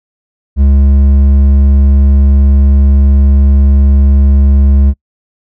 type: tone with hard clipping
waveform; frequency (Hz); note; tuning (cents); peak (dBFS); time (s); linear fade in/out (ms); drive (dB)
sine; 69.3; C#2; 0; -5; 0.56-4.94; 50; 6
effects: noise-tail reverb RT60 0.1 s tail -26 dB re dry